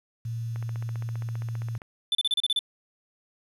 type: tone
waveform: sine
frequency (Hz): 115.3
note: A#2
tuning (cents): -19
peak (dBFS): -29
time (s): 0.25-1.78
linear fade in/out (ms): 5
type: click train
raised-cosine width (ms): 0.5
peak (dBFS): -28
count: 20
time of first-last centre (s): 0.56-1.818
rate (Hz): 15.1
type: tone bursts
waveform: triangle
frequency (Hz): 3520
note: A7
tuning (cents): 0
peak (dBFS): -20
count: 8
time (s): 2.12-2.591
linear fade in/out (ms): 2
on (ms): 30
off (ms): 33
effects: resampled to 32000 Hz + 9-bit